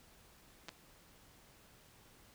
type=clicks; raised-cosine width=0.2 ms; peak=-28 / -28 dBFS; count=2; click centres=0.685 / 0.691 s; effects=pink hiss -63 dBFS RMS until 2.34 s